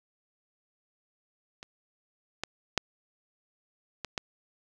clicks, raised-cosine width 0.2 ms, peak -25 / -14 / -6 / -17 / -13 dBFS, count 5, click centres 1.629 / 2.436 / 2.777 / 4.047 / 4.178 s, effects none

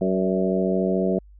harmonic tone with a mistuned harmonic, 94 Hz, F#2, 28 cents sharp, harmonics 2 / 3 / 4 / 5 / 6 / 7, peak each -23 / -30 / -25 / -28 / -29 / -28 dBFS, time 0.01-1.19 s, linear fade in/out 5 ms, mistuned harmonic 6, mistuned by +29 cents, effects added 50 Hz sine -45 dBFS peak until 1.39 s

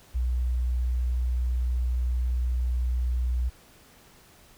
sine tone, 61.5 Hz, B1, 7 cents flat, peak -23 dBFS, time 0.14-3.5 s, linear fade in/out 20 ms, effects pink hiss -55 dBFS RMS until 4.57 s

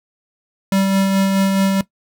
square tone with tremolo, 194.1 Hz, G3, 17 cents flat, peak -13 dBFS, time 0.72-1.81 s, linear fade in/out 2 ms, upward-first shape sine, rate 4.7 Hz, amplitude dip 30%, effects noise-tail reverb RT60 0.1 s tail -17 dB re dry

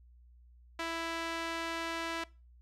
sawtooth tone with band-pass filter, 330.9 Hz, E4, 7 cents sharp, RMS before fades -37 dBFS, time 0.79-2.24 s, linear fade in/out 5 ms, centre 2000 Hz, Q 0.66, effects noise-tail reverb RT60 0.3 s tail -21 dB re dry + added 60 Hz sine -56 dBFS peak until 2.61 s

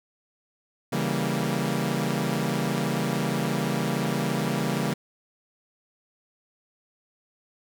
sawtooth chord, C# diminished seventh, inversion none, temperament equal, 138.59 / 164.81 / 196 / 233.1 Hz, C#3 / E3 / G3 / Bb3, 0 / 0 / 0 / 0 cents, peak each -26 dBFS, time 0.92-4.94 s, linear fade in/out 10 ms, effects none

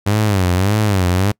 sawtooth tone with vibrato, 98 Hz, G2, in tune, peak -9 dBFS, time 0.06-1.32 s, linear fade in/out 10 ms, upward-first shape sine, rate 1.7 Hz, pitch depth 170 cents each way, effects noise-tail reverb RT60 0.1 s tail -26 dB re dry

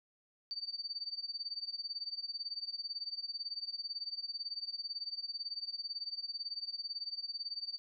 sine tone with tremolo, 4601 Hz, D8, 36 cents flat, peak -35 dBFS, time 0.51-7.78 s, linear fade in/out 0 ms, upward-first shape sine, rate 18 Hz, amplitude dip 90%, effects none

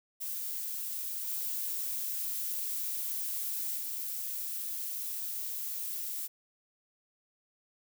violet noise with level steps, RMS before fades -37 / -35 / -37 dBFS, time 0.2-6.28 s, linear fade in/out 20 ms, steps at 1.27 / 3.77 s, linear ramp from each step 5 ms, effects none

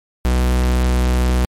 45% pulse tone, 62.2 Hz, B1, 13 cents sharp, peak -13 dBFS, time 0.25-1.45 s, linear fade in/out 0 ms, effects MP3 64 kbps

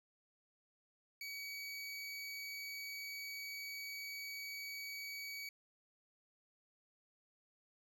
25% pulse tone, 2267 Hz, C#7, 38 cents sharp, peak -40 dBFS, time 1.21-5.49 s, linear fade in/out 2 ms, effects 13-bit

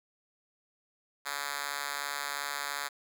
5% pulse tone with high-pass filter, 142.9 Hz, D3, 47 cents flat, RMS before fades -36 dBFS, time 1.25-2.89 s, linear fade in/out 20 ms, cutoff 1200 Hz, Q 0.66, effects none

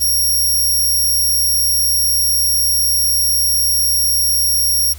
5% pulse tone, 5588 Hz, F8, in tune, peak -7 dBFS, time 0-4.94 s, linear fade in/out 20 ms, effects added 74 Hz sine -31 dBFS peak until 4.98 s + white hiss -41 dBFS RMS until 4.98 s

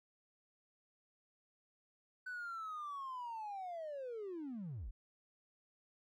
triangle linear sweep, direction down, 1513 to 32.25 Hz, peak -39 dBFS, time 2.26-4.91 s, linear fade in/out 10 ms, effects tanh soft clip ceiling -38 dBFS

